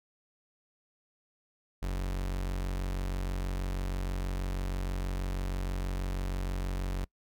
40% pulse tone, 46.25 Hz, F#1, in tune, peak -30 dBFS, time 1.82-7.05 s, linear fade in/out 10 ms, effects noise-tail reverb RT60 0.1 s tail -25 dB re dry

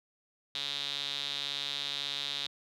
sawtooth tone with band-pass filter, 141.9 Hz, C#3, 41 cents sharp, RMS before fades -36 dBFS, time 0.55-2.47 s, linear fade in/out 2 ms, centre 3700 Hz, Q 7, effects none

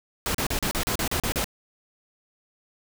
pink noise bursts, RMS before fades -26 dBFS, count 10, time 0.26-1.443 s, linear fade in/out 0 ms, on 85 ms, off 37 ms, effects none

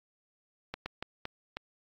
slowing click train, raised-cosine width 0.3 ms, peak -20 dBFS, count 5, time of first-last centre 0.74-1.569 s, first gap 120 ms, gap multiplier 1.38, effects AAC 64 kbps

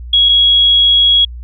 sine tone pair in turn, 3322 / 3322 Hz, G#7 / G#7, 0 / 0 cents, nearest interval unison, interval 0 cents, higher neither, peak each -6 dBFS, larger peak neither, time 0.13-0.29 / 0.29-1.25 s, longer second, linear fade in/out 5 ms, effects added 60 Hz sine -25 dBFS peak until 1.43 s

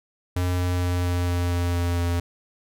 square tone with pitch steps, 90 / 89.48 / 88.97 / 88.45 / 87.94 / 87.44 / 86.93 / 86.43 Hz, F#2 / F2 / F2 / F2 / F2 / F2 / F2 / F2, -47 / +43 / +33 / +23 / +13 / +3 / -7 / -17 cents, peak -22 dBFS, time 0.36-2.2 s, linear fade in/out 5 ms, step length 230 ms, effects none

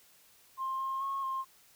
sine tone with pitch steps, 1058 / 1066 / 1090 / 1062 Hz, C6 / C6 / C#6 / C6, +19 / +32 / -29 / +25 cents, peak -31 dBFS, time 0.57-1.45 s, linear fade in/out 50 ms, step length 220 ms, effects tanh soft clip ceiling -27 dBFS + white hiss -62 dBFS RMS until 1.75 s

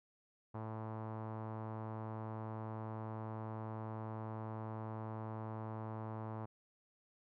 sawtooth tone with low-pass filter, 110 Hz, A2, in tune, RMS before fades -44 dBFS, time 0.54-6.46 s, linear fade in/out 10 ms, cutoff 1000 Hz, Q 2.4, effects none

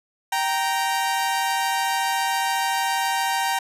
sawtooth tone pair together, 778.1 / 932.3 Hz, G5 / A#5, -13 / 0 cents, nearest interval minor third, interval 313 cents, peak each -20 dBFS, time 0.32-3.59 s, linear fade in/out 5 ms, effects resampled to 32000 Hz

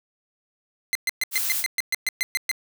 sawtooth tone bursts, 2068 Hz, C7, 21 cents flat, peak -17 dBFS, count 12, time 0.93-2.514 s, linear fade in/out 0 ms, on 22 ms, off 120 ms
blue noise, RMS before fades -26 dBFS, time 1.31-1.65 s, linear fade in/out 50 ms
effects none

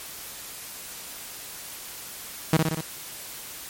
sawtooth tone with echo, 159.4 Hz, D#3, 42 cents sharp, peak -12 dBFS, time 2.53-2.57 s, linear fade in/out 2 ms, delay 60 ms, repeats 4, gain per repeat -3 dB, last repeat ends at 2.81 s, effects white hiss -39 dBFS RMS until 3.69 s + MP3 64 kbps

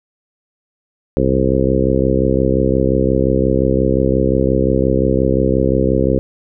harmonic tone with a mistuned harmonic, 65.7 Hz, C2, 8 cents sharp, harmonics 1 / 2 / 3 / 4 / 5 / 6 / 7 / 8, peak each -20 / -20 / -20 / -20 / -20 / -20 / -20 / -20 dBFS, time 1.17-6.19 s, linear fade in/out 0 ms, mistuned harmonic 1, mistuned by -66 cents, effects none

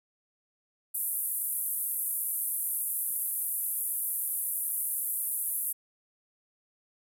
pink band-pass noise, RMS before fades -32 dBFS, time 0.94-5.73 s, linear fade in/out 10 ms, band 10000 to 14000 Hz, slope 48 dB/octave, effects none

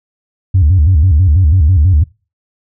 sine tone with vibrato, 83.6 Hz, E2, 25 cents sharp, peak -4 dBFS, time 0.54-2.04 s, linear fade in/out 10 ms, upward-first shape square, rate 6.1 Hz, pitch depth 200 cents each way, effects noise-tail reverb RT60 0.3 s tail -23 dB re dry + tanh soft clip ceiling -2 dBFS

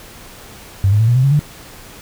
sine tone with pitch steps, 97.5 / 104.5 / 112 / 120.04 / 128.65 / 137.89 / 147.78 Hz, G2 / G#2 / A2 / B2 / C3 / C#3 / D3, -9 / +11 / +31 / -49 / -29 / -9 / +11 cents, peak -9 dBFS, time 0.84-1.393 s, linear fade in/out 0 ms, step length 79 ms, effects pink hiss -38 dBFS RMS until 2.01 s

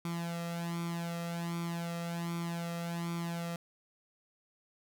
sawtooth tone with flanger, 169.8 Hz, F3, 48 cents flat, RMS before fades -37 dBFS, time 0.05-3.56 s, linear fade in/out 2 ms, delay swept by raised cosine 0.87 to 1.57 ms, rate 1.3 Hz, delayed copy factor +0.75, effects none

